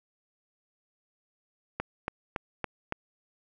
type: click train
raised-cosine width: 0.5 ms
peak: -15 dBFS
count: 5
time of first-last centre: 1.8-2.924 s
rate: 3.56 Hz
effects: none